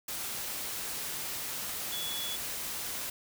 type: tone in noise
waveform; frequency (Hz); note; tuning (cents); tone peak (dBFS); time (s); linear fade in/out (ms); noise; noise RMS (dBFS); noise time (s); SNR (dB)
sine; 3400; G#7; +40; -36; 1.92-2.36; 5; white; -37; 0.08-3.1; -2
effects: none